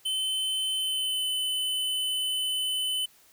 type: tone with pitch glide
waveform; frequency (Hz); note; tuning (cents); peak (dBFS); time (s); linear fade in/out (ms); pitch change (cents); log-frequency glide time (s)
square; 3060 to 3023; G7 to F#7; -42 to +36; -27; 0.05-3.06; 10; -22; 0.77-1.3
effects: white hiss -59 dBFS RMS until 3.32 s